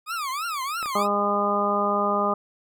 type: tone with vibrato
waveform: 40% pulse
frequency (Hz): 1200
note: D6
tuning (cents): +37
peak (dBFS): -26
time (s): 0.06-1.08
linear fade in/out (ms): 50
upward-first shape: triangle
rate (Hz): 3.1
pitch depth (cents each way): 290
type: clicks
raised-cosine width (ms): 0.5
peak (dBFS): -21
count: 2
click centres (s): 0.828 / 0.859
type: harmonic tone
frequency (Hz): 203.9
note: G#3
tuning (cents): -32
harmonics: 1 / 2 / 3 / 4 / 5 / 6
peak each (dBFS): -29 / -29 / -27 / -29 / -30 / -24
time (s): 0.95-2.34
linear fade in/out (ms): 5
effects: none